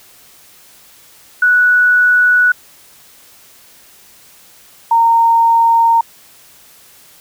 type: tone pair in turn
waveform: sine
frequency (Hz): 1474 / 920.9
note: F#6 / A#5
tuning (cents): -7 / -21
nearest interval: minor sixth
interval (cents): 814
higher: first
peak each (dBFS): -7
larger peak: neither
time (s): 1.42-2.52 / 4.91-6.01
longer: neither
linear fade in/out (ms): 5
effects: white hiss -44 dBFS RMS until 7.2 s